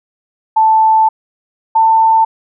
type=tone pair in turn; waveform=sine; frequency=880 / 892.8 Hz; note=A5 / A5; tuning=0 / +25 cents; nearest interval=unison; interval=25 cents; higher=second; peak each=-6 dBFS; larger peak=neither; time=0.56-1.09 / 1.75-2.25 s; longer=first; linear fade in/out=10 ms; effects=none